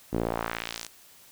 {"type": "tone with band-pass filter sweep", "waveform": "sawtooth", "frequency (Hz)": 57, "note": "A#1", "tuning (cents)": -38, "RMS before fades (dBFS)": -32, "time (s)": [0.12, 0.88], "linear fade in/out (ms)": 20, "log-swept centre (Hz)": [290, 8200], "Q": 1.2, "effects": ["white hiss -54 dBFS RMS until 1.31 s"]}